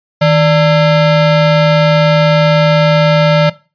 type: ring-modulated tone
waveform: square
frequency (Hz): 373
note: F#4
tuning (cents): +14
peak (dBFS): -4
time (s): 0.21-3.5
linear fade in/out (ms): 10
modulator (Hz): 215
effects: noise-tail reverb RT60 0.3 s tail -18 dB re dry + resampled to 11025 Hz